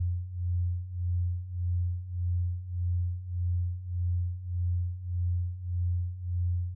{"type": "beating tone pair", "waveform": "sine", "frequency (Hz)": [87.31, 89.01], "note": ["F2", "F2"], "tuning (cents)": [0, 33], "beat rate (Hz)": 1.7, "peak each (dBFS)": [-33, -29], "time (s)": [0, 6.75], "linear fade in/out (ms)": 10, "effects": []}